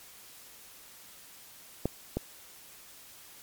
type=clicks; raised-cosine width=2 ms; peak=-14 / -16 dBFS; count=2; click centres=1.856 / 2.17 s; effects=white hiss -52 dBFS RMS until 3.42 s + MP3 96 kbps